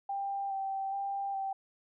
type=tone with vibrato; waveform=sine; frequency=785 Hz; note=G5; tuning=2 cents sharp; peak=-32 dBFS; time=0.09-1.53 s; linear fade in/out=5 ms; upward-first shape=square; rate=1.2 Hz; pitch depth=16 cents each way; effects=none